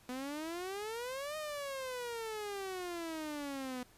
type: exponential two-way sweep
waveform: sawtooth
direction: up then down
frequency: 246.9 to 622.3 to 246.9 Hz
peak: -35 dBFS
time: 0.09-3.83 s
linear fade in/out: 2 ms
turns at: 1.37 s
effects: pink hiss -63 dBFS RMS until 3.97 s + resampled to 32000 Hz